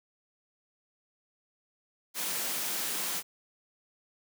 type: high-pass noise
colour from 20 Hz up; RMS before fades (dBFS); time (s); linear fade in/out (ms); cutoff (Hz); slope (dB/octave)
white; -33; 2.14-3.23; 50; 150; 96
effects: none